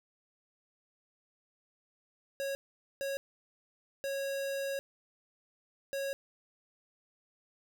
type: tone bursts at uneven times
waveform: square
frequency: 550 Hz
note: C#5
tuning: 14 cents flat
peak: -34 dBFS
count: 4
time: 2.4-2.55 / 3.01-3.17 / 4.04-4.79 / 5.93-6.13 s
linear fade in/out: 0 ms
effects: none

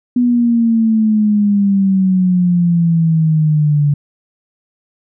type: exponential sweep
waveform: sine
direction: down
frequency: 246.9 to 143.9 Hz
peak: -9 dBFS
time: 0.16-3.94 s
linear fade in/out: 5 ms
effects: none

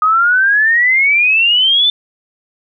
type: exponential sweep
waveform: sine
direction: up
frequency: 1240 to 3559 Hz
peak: -8 dBFS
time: 0.02-1.9 s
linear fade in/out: 2 ms
effects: none

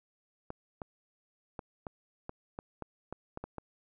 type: clicks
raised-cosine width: 1 ms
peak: -25 dBFS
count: 11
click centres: 0.504 / 0.818 / 1.592 / 1.868 / 2.294 / 2.589 / 2.823 / 3.126 / 3.374 / 3.44 / 3.583 s
effects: none

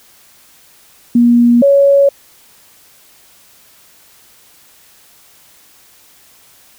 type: tone pair in turn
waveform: sine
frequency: 238.6 / 558.7 Hz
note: A#3 / C#5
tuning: +41 / +13 cents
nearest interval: octave + minor third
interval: 1472 cents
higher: second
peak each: -5 dBFS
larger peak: neither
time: 1.15-1.62 / 1.62-2.09 s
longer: neither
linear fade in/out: 5 ms
effects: white hiss -46 dBFS RMS until 6.78 s

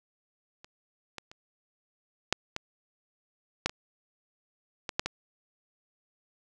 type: clicks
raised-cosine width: 0.2 ms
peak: -30 / -21 / -30 / -6 / -15 / -8 / -21 / -16 / -8 / -13 dBFS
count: 10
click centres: 0.645 / 1.183 / 1.315 / 2.326 / 2.564 / 3.66 / 3.695 / 4.892 / 4.995 / 5.06 s
effects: none

